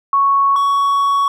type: tone pair in turn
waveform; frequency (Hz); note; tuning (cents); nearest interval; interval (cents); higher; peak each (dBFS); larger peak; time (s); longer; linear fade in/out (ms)
sine / triangle; 1108.7 / 1118.3; C#6 / C#6; 0 / +15; unison; 15; second; -10; neither; 0.13-0.56 / 0.56-1.28; second; 2
effects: none